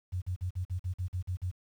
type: tone bursts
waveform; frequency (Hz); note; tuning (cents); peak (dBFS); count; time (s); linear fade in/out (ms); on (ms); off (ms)
sine; 91; F#2; -28; -30; 10; 0.12-1.516; 20; 100; 44
effects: 10-bit